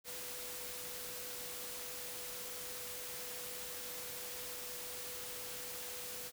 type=tone in noise; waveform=sine; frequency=493.9 Hz; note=B4; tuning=in tune; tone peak=-53 dBFS; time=0.04-6.32 s; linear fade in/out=50 ms; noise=white; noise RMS=-45 dBFS; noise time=0.04-6.32 s; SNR=-11 dB; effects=none